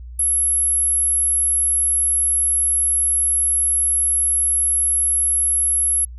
sine tone, 11175 Hz, F9, in tune, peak -15 dBFS, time 0.19-6.05 s, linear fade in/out 5 ms, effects added 60 Hz sine -32 dBFS peak until 6.18 s

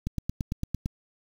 click train, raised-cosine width 5 ms, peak -16 dBFS, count 8, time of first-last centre 0.07-0.859 s, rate 8.87 Hz, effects 7-bit

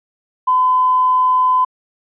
triangle tone with tanh clipping, 1015 Hz, B5, 47 cents sharp, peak -10 dBFS, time 0.47-1.65 s, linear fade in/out 10 ms, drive 2 dB, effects resampled to 8000 Hz

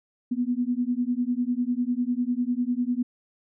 sine beating tone pair, 240.7 / 250.7 Hz, B3 / B3, -44 / +26 cents, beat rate 10 Hz, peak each -26 dBFS, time 0.31-3.03 s, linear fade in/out 10 ms, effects none

